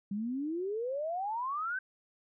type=exponential sweep; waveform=sine; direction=up; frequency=194.7 to 1568 Hz; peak=-32 dBFS; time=0.11-1.79 s; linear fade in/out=5 ms; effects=none